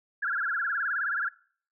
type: tone with vibrato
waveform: sine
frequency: 1519 Hz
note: F#6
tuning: 45 cents sharp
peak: -26 dBFS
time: 0.22-1.29 s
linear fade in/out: 10 ms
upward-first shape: sine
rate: 19 Hz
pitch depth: 200 cents each way
effects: noise-tail reverb RT60 0.5 s tail -22 dB re dry